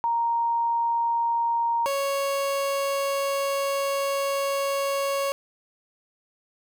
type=tone pair in turn; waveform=sine / 30% pulse; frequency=932.3 / 554.3 Hz; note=A#5 / C#5; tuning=0 / 0 cents; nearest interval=major sixth; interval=900 cents; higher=first; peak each=-21 dBFS; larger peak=neither; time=0.04-1.86 / 1.86-5.32 s; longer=second; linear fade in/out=0 ms; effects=none